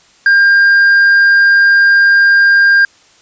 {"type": "tone", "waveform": "triangle", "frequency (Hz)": 1602, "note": "G6", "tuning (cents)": 37, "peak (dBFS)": -3, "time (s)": [0.26, 2.85], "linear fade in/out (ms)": 2, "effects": ["white hiss -47 dBFS RMS until 3.21 s", "resampled to 16000 Hz"]}